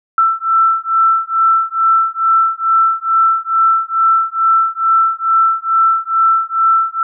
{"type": "beating tone pair", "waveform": "sine", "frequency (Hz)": [1332, 1334.3], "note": ["E6", "E6"], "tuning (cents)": [18, 21], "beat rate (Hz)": 2.3, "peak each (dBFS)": -13, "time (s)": [0.18, 7.03], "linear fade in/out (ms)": 2, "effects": []}